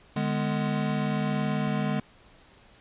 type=chord; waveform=square; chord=G# diminished; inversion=second; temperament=just; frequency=149.51 / 207.7 / 249.2 Hz; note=D3 / G#3 / B3; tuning=+31 / 0 / +16 cents; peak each=-30 / -29 / -34 dBFS; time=0.16-2 s; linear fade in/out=5 ms; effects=pink hiss -56 dBFS RMS until 2.8 s + resampled to 8000 Hz